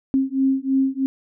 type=beating tone pair; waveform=sine; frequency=266.1 / 269.2 Hz; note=C4 / C4; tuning=+29 / +49 cents; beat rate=3.1 Hz; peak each=-20 dBFS; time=0.14-1.06 s; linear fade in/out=0 ms; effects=none